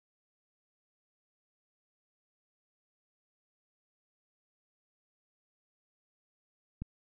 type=click; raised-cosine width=5 ms; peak=-25 dBFS; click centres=6.82 s; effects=none